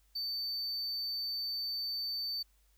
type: tone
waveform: triangle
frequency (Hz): 4560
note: C#8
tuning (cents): +48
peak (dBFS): -33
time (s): 0.15-2.43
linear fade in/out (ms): 10
effects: added 50 Hz sine -66 dBFS peak until 2.77 s + white hiss -73 dBFS RMS until 2.77 s